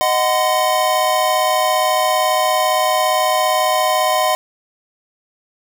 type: chord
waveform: square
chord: C diminished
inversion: first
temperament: equal with one note detuned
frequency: 622.3 / 740 / 1025.6 Hz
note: Eb5 / Gb5 / C6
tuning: 0 / 0 / -35 cents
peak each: -19 dBFS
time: 0.01-4.35 s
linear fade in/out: 0 ms
effects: none